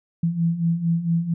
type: beating tone pair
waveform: sine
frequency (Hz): 164.8 / 169.2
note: E3 / E3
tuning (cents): 0 / +45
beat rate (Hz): 4.4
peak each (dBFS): -25 / -20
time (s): 0.23-1.34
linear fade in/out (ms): 5
effects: none